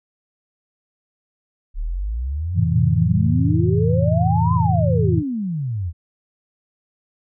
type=exponential two-way sweep; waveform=sine; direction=up then down; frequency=34.65 to 1046.5 to 78.7 Hz; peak=-21 dBFS; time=1.74-5.93 s; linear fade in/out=50 ms; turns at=4.54 s
type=chord; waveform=sine; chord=F major seventh; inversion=none; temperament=equal with one note detuned; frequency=87.31 / 110 / 130.81 / 163.77 Hz; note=F2 / A2 / C3 / E3; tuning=0 / 0 / 0 / -11 cents; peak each=-21 / -19 / -24 / -19 dBFS; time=2.54-5.23 s; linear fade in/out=50 ms
effects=none